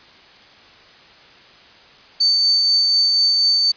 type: tone with tremolo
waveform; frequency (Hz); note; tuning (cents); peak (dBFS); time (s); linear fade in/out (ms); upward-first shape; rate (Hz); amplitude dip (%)
sine; 4545; C#8; +42; -11; 2.2-3.72; 10; triangle; 4.1; 25
effects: white hiss -46 dBFS RMS until 3.76 s + resampled to 11025 Hz